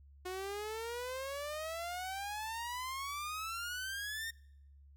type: exponential sweep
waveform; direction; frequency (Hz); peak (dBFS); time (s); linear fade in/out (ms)
sawtooth; up; 362.1 to 1845; -35; 0.25-4.31; 10
effects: noise-tail reverb RT60 0.8 s tail -25 dB re dry + added 70 Hz sine -56 dBFS peak until 4.96 s